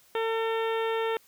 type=harmonic tone with a mistuned harmonic; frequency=450 Hz; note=A4; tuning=39 cents sharp; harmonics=1 / 2 / 3 / 4 / 5 / 6 / 7 / 8; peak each=-27 / -33 / -37 / -39 / -41 / -43 / -44 / -45 dBFS; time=0.15-1.17 s; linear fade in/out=2 ms; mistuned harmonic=6; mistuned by=+15 cents; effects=white hiss -60 dBFS RMS until 1.27 s